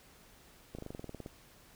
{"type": "slowing click train", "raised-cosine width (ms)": 2, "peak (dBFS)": -29, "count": 12, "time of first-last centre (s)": [0.75, 1.261], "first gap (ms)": 36, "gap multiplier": 1.05, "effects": ["pink hiss -60 dBFS RMS until 1.75 s"]}